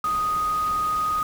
sine tone in noise, 1244.5 Hz, D#6, in tune, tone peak -21 dBFS, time 0.04-1.23 s, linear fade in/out 2 ms, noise pink, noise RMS -38 dBFS, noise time 0.04-1.23 s, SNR +14 dB, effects none

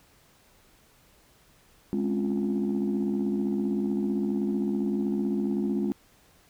sine chord, Db major seventh, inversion second, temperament equal, 207.7 / 261.6 / 277.2 / 349.2 Hz, Ab3 / C4 / Db4 / F4, 0 / 0 / 0 / 0 cents, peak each -26 / -32 / -31 / -30 dBFS, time 1.93-5.92 s, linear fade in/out 0 ms, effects tanh soft clip ceiling -19 dBFS + pink hiss -60 dBFS RMS until 6.49 s

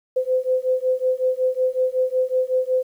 sine beating tone pair, 510 / 515.4 Hz, C5 / C5, -44 / -26 cents, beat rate 5.4 Hz, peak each -21 dBFS, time 0.16-2.83 s, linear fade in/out 10 ms, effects 9-bit

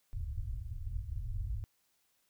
pink low-pass noise, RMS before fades -38 dBFS, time 0.13-1.64 s, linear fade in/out 0 ms, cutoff 120 Hz, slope 96 dB/octave, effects white hiss -75 dBFS RMS until 2.29 s

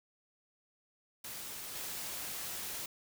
white noise with level steps, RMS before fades -44 / -41 dBFS, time 1.24-2.86 s, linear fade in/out 5 ms, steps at 1.75 s, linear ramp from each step 5 ms, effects none

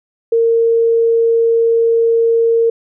sine tone, 459.5 Hz, A#4, 25 cents flat, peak -9 dBFS, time 0.32-2.7 s, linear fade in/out 5 ms, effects none

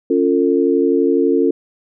sine chord, Db augmented, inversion none, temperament equal with one note detuned, 277.2 / 349.2 / 449 Hz, Db4 / F4 / A4, 0 / 0 / +35 cents, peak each -16 dBFS, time 0.1-1.51 s, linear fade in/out 5 ms, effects none

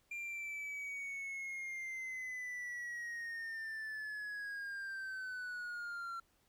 triangle linear sweep, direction down, 2391 to 1358 Hz, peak -39 dBFS, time 0.11-6.2 s, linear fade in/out 5 ms, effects pink hiss -74 dBFS RMS until 6.48 s

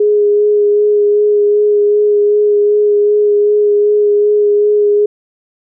sine tone with vibrato, 415.3 Hz, G#4, in tune, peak -7 dBFS, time 0-5.06 s, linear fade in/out 5 ms, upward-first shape sine, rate 2.6 Hz, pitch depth 14 cents each way, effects none

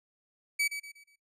40% pulse tone with echo, 2284 Hz, D7, 49 cents flat, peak -25 dBFS, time 0.59-0.68 s, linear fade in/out 10 ms, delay 120 ms, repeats 4, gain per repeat -9 dB, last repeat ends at 1.16 s, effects noise-tail reverb RT60 0.2 s tail -23 dB re dry + resampled to 32000 Hz

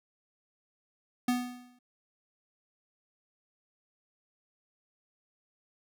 square tone with exponential decay, 246.9 Hz, B3, in tune, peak -24 dBFS, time 1.28-1.79 s, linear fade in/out 5 ms, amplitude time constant 110 ms, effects none

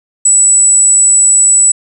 sine tone, 7902 Hz, B8, in tune, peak -4 dBFS, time 0.25-1.72 s, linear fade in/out 5 ms, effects none

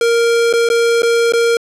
square tone with dropouts, 466.2 Hz, A#4, in tune, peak -11 dBFS, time 0.01-1.57 s, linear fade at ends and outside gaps 2 ms, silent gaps 0.528-0.536 / 0.689-0.7 / 1.021-1.031 / 1.323-1.335 s, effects low-pass 9000 Hz 12 dB/octave

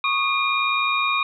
sine tone cluster, 1107 / 1226 / 2418 / 3750 Hz, C#6 / D#6 / D7 / A#7, -3 / -26 / +50 / +10 cents, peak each -23 / -28 / -22 / -28 dBFS, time 0.04-1.23 s, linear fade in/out 2 ms, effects none

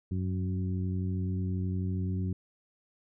harmonic tone with a mistuned harmonic, 92.5 Hz, F#2, in tune, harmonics 1 / 2 / 3 / 4, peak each -30 / -34 / -41 / -45 dBFS, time 0.11-2.33 s, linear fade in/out 5 ms, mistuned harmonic 1, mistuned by +23 cents, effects none

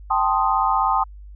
sine chord, A half-diminished seventh, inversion third, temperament equal, 784 / 880 / 1046.5 / 1244.5 Hz, G5 / A5 / C6 / Eb6, 0 / 0 / 0 / 0 cents, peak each -22 dBFS, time 0.1-1.04 s, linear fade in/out 10 ms, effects added 50 Hz sine -37 dBFS peak until 1.35 s

